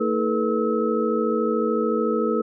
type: tone cluster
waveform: sine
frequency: 226.5 / 320 / 430 / 483.6 / 1293 Hz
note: A#3 / D#4 / A4 / B4 / E6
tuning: -50 / +49 / -40 / -36 / -34 cents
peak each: -25 / -28 / -24 / -25 / -29 dBFS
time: 0-2.42 s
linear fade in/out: 10 ms
effects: none